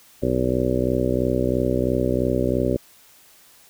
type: harmonic tone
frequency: 63 Hz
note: B1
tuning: 35 cents sharp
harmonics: 1 / 2 / 3 / 4 / 5 / 6 / 7 / 8 / 9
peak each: -29 / -27 / -31 / -25 / -28 / -25 / -30 / -28 / -27 dBFS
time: 0.22-2.77 s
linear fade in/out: 10 ms
effects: white hiss -52 dBFS RMS until 3.69 s